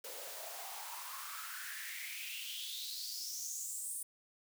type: noise with high-pass filter sweep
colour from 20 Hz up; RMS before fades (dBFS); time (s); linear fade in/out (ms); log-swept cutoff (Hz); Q
white; -44; 0.04-4.03; 5; 470 to 9500; 6
effects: none